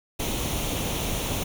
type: noise with comb filter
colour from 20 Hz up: pink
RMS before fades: -28 dBFS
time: 0.19-1.44 s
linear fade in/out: 10 ms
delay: 0.31 ms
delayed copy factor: +0.55
effects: none